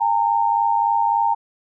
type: tone pair together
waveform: sine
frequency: 811.5 / 915 Hz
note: G#5 / A#5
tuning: -40 / -32 cents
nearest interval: major second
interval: 208 cents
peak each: -20 / -17 dBFS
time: 0-1.35 s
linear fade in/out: 20 ms
effects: none